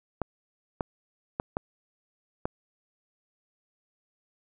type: clicks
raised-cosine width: 1 ms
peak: -14 dBFS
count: 5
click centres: 0.217 / 0.808 / 1.399 / 1.569 / 2.455 s
effects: none